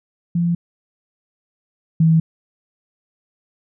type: tone pair in turn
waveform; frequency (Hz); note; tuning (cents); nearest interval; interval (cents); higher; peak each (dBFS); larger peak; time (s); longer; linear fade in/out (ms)
sine; 171.5 / 161.87; F3 / E3; -31 / -31; minor second; 100; first; -15 / -10; second; 0.35-0.55 / 2-2.2; neither; 5
effects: none